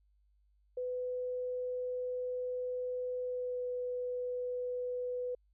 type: tone with pitch glide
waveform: sine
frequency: 500 to 496 Hz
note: B4 to B4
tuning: +21 to +7 cents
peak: -34 dBFS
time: 0.77-5.35 s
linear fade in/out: 5 ms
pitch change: -14 cents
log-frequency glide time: 3.23-3.65 s
effects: added 50 Hz sine -67 dBFS peak until 5.53 s